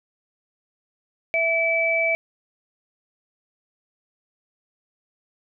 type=tone pair together; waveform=sine; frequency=659.3 / 2304 Hz; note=E5 / D7; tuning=0 / -34 cents; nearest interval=octave + minor seventh; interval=2166 cents; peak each=-23 / -20 dBFS; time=1.34-2.15 s; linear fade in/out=0 ms; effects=none